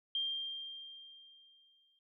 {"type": "tone with exponential decay", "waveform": "sine", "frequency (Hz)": 3187, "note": "G7", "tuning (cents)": 28, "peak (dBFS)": -31, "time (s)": [0.15, 1.99], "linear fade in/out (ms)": 2, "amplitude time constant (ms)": 400, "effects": ["noise-tail reverb RT60 0.1 s tail -26 dB re dry"]}